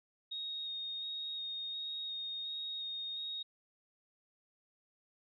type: tone with vibrato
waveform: sine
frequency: 3729 Hz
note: A#7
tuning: in tune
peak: -38 dBFS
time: 0.31-3.43 s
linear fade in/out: 10 ms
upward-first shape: square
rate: 1.4 Hz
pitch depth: 10 cents each way
effects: none